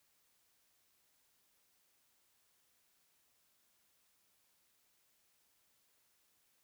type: silence
effects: white hiss -75 dBFS RMS until 6.63 s